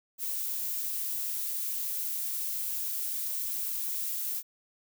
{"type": "noise with amplitude modulation", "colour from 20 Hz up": "violet", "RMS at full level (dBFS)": -32, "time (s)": [0.18, 4.43], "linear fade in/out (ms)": 50, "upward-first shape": "sine", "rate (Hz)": 227, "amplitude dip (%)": 25, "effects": []}